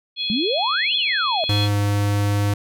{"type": "harmonic tone", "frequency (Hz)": 839, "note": "G#5", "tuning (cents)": 17, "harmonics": [3, 4, 5], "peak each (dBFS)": [-32, -24, -26], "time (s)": [0.16, 1.69], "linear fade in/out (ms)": 50}
{"type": "exponential two-way sweep", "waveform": "sine", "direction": "up then down", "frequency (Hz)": [196, 3520, 609], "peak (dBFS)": -20, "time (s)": [0.3, 1.44], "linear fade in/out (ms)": 0, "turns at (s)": 0.96}
{"type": "tone with pitch glide", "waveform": "square", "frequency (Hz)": [102.9, 102.13], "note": ["G#2", "G#2"], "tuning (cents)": [-16, -29], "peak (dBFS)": -18, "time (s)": [1.49, 2.54], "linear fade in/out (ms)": 5, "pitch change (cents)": -13, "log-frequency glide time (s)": [1.68, 1.75]}
{"effects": []}